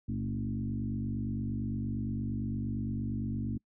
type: tone with frequency modulation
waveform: sine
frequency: 168 Hz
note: E3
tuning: 33 cents sharp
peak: -31 dBFS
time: 0.08-3.58 s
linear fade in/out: 10 ms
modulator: 48.7 Hz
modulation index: 2.2
effects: noise-tail reverb RT60 0.1 s tail -26 dB re dry